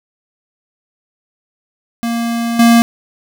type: tone with level steps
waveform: square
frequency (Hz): 233.1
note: A#3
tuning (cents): 0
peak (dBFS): -16 / -6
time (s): 2.03-2.82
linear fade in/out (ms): 0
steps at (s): 2.59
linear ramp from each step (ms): 5
effects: none